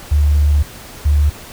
sine tone pair in turn, 73.42 / 73.42 Hz, D2 / D2, 0 / 0 cents, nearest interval unison, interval 0 cents, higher neither, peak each -9 dBFS, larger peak neither, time 0.11-0.63 / 1.05-1.3 s, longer first, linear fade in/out 10 ms, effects pink hiss -35 dBFS RMS until 1.52 s

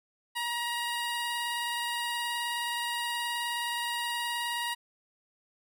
15% pulse tone with vibrato, 950 Hz, A#5, 33 cents sharp, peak -24 dBFS, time 0.35-4.75 s, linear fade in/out 20 ms, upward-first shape sine, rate 19 Hz, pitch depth 12 cents each way, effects none

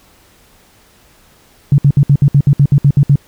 sine tone bursts, 141.3 Hz, C#3, 34 cents sharp, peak -4 dBFS, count 12, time 1.72-3.157 s, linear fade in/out 2 ms, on 62 ms, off 63 ms, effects pink hiss -48 dBFS RMS until 3.27 s

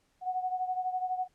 sine beating tone pair, 736 / 748 Hz, F#5 / F#5, -9 / +19 cents, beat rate 12 Hz, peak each -31 / -36 dBFS, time 0.21-1.28 s, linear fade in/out 50 ms, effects pink hiss -72 dBFS RMS until 1.34 s + low-pass 10000 Hz 12 dB/octave

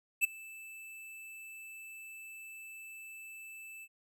square tone with ADSR envelope, 2637 Hz, E7, in tune, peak -23 dBFS, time 0.21-3.88 s, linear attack 32 ms, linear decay 12 ms, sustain -24 dB, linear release 48 ms, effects none

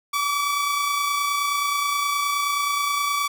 sawtooth tone pair together, 1145.2 / 1174.7 Hz, D6 / D6, -44 / 0 cents, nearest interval unison, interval 44 cents, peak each -18 / -27 dBFS, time 0.13-3.28 s, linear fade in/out 10 ms, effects none

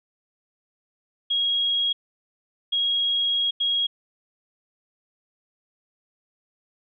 sine tone bursts at uneven times, 3292 Hz, G#7, 16 cents flat, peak -20 dBFS, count 3, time 1.3-1.93 / 2.72-3.51 / 3.6-3.87 s, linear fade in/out 10 ms, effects none

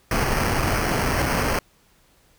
pink noise with sample-and-hold, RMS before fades -22 dBFS, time 0.11-1.59 s, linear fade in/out 2 ms, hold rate 3675 Hz, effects pink hiss -59 dBFS RMS until 2.38 s

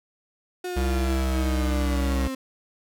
35% pulse linear sweep, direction down, 363.8 to 261.6 Hz, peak -27 dBFS, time 0.64-2.35 s, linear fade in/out 5 ms
square tone with vibrato, 65.41 Hz, C2, in tune, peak -23 dBFS, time 0.76-2.28 s, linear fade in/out 10 ms, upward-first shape triangle, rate 3.2 Hz, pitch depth 14 cents each way
effects none

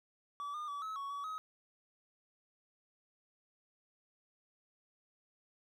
triangle tone with pitch steps, 1149 / 1213 / 1146 / 1290 / 1114 / 1136 / 1269 Hz, D6 / D#6 / D6 / E6 / C#6 / C#6 / D#6, -38 / -44 / -43 / -38 / +8 / +42 / +34 cents, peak -37 dBFS, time 0.4-1.38 s, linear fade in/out 0 ms, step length 140 ms, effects none

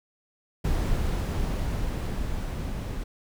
brown noise with level ramp, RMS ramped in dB -25 to -32 dBFS, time 0.64-3.04 s, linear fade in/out 10 ms, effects none

